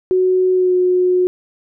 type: tone with pitch glide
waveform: sine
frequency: 370 to 363.6 Hz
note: F#4 to F#4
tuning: 0 to -30 cents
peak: -11 dBFS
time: 0.11-1.27 s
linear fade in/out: 0 ms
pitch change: -30 cents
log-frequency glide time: 0.53-0.74 s
effects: none